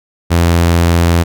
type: tone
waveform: sawtooth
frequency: 85 Hz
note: F2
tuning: 46 cents flat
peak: -4 dBFS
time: 0.3-1.24 s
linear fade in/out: 20 ms
effects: none